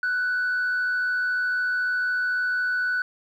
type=tone with frequency modulation; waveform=sine; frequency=1488 Hz; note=F#6; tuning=9 cents sharp; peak=-20 dBFS; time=0.03-3.02 s; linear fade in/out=2 ms; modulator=86.1 Hz; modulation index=0.36; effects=tanh soft clip ceiling -20 dBFS + 10-bit